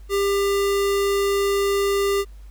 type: tone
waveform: square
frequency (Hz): 398.7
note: G4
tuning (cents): +29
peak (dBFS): -19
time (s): 0.09-2.25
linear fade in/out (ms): 50
effects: added 50 Hz sine -38 dBFS peak until 2.5 s + pink hiss -59 dBFS RMS until 2.5 s